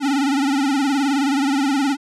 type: tone with vibrato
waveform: square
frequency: 277.2 Hz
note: C#4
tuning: in tune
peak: -17 dBFS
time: 0-1.97 s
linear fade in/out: 50 ms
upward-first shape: sine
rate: 19 Hz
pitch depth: 99 cents each way
effects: low-pass 8000 Hz 12 dB/octave